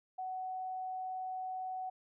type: tone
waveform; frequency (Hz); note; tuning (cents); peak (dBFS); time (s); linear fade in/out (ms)
sine; 747; F#5; +16; -37; 0.18-1.9; 10
effects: none